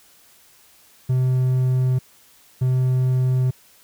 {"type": "tone pair in turn", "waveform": "triangle", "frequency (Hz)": [128.3, 128.3], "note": ["C3", "C3"], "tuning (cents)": [-34, -34], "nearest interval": "unison", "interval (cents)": 0, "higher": "neither", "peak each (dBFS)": -14, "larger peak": "neither", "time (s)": [[1.09, 1.99], [2.61, 3.51]], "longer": "neither", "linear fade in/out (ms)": 10, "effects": ["white hiss -53 dBFS RMS until 3.83 s"]}